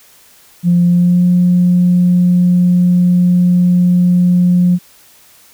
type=tone with pitch glide; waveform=sine; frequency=174.61 to 178.18 Hz; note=F3 to F3; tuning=0 to +35 cents; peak=-6 dBFS; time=0.63-4.79 s; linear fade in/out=50 ms; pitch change=+35 cents; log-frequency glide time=0.85-1.24 s; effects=tanh soft clip ceiling -2 dBFS + white hiss -45 dBFS RMS until 5.53 s